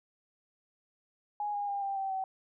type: tone with pitch steps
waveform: sine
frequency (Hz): 830 / 816.2 / 802.7 / 789.3 / 776.2 / 763.3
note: G#5 / G#5 / G5 / G5 / G5 / G5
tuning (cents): -1 / -30 / +41 / +12 / -17 / -46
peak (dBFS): -31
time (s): 1.4-2.24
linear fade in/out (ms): 2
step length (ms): 140
effects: none